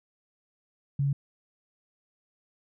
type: tone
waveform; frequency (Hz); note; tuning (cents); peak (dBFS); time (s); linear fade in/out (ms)
sine; 140; C#3; +18; -23; 0.99-1.13; 5
effects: none